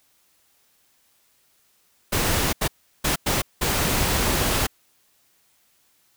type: noise bursts at uneven times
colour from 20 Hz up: pink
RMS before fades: -22 dBFS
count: 5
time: 2.12-2.53 / 2.61-2.68 / 3.04-3.16 / 3.26-3.42 / 3.61-4.67 s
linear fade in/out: 10 ms
effects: white hiss -63 dBFS RMS until 6.16 s